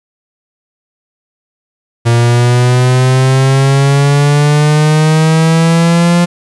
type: exponential sweep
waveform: 45% pulse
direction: up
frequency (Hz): 116.9 to 174.61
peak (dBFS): -6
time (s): 2.05-6.26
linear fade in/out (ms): 20
effects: resampled to 24000 Hz + 8-bit